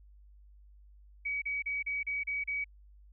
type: tone bursts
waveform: sine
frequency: 2269 Hz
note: C#7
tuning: 40 cents sharp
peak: -31 dBFS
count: 7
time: 1.25-2.644 s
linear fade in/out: 10 ms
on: 170 ms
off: 34 ms
effects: added 50 Hz sine -54 dBFS peak until 3.12 s